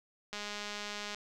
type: click train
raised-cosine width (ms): 0.2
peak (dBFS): -23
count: 170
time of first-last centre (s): 0.33-1.146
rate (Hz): 207
effects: none